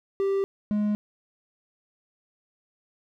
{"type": "tone pair in turn", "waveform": "triangle", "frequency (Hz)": [392, 209], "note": ["G4", "G#3"], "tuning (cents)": [0, 11], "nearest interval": "major seventh", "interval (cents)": 1089, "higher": "first", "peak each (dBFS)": -20, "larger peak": "neither", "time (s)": [[0.2, 0.44], [0.71, 0.95]], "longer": "neither", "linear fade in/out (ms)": 0, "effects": []}